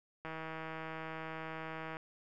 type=click train; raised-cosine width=0.5 ms; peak=-28 dBFS; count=276; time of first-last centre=0.25-1.969 s; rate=160 Hz; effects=none